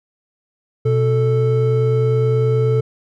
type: tone pair together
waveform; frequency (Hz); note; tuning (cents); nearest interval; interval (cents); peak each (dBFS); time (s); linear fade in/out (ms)
triangle; 123.47 / 440; B2 / A4; 0 / 0; octave + minor seventh; 2200; -13 / -15; 0.85-2.81; 10
effects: none